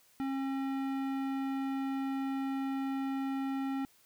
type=tone with tanh clipping; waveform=sine; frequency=270 Hz; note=C#4; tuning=45 cents flat; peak=-34 dBFS; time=0.2-3.85 s; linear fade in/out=0 ms; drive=17 dB; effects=white hiss -65 dBFS RMS until 4.05 s